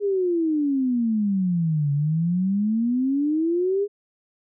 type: exponential two-way sweep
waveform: sine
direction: down then up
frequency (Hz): 415.3 to 140.9 to 415.3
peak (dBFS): -19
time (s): 0-3.88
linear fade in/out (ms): 50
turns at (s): 1.92
effects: none